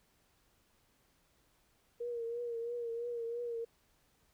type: tone with vibrato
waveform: sine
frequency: 470.5 Hz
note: A#4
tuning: 16 cents sharp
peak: -36 dBFS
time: 2-3.65 s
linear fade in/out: 10 ms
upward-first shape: triangle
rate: 3 Hz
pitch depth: 51 cents each way
effects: pink hiss -72 dBFS RMS until 4.33 s